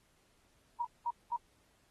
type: tone bursts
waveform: sine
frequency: 950 Hz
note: A#5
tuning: 33 cents sharp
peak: -31 dBFS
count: 3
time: 0.8-1.364 s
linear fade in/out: 5 ms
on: 48 ms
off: 210 ms
effects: pink hiss -71 dBFS RMS until 1.9 s + AAC 32 kbps